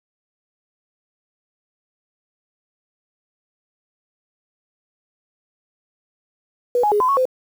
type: tone with pitch steps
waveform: sine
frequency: 488 / 835 / 415.6 / 1016 / 1106 / 514 Hz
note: B4 / G#5 / G#4 / B5 / C#6 / C5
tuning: -21 / +9 / +1 / +49 / -4 / -31 cents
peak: -14 dBFS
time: 6.75-7.254 s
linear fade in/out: 2 ms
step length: 84 ms
effects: 7-bit